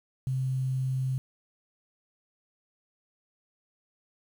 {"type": "tone with quantisation", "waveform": "sine", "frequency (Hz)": 130.81, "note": "C3", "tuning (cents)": 0, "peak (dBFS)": -26, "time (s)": [0.27, 1.18], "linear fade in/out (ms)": 0, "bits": 9, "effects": []}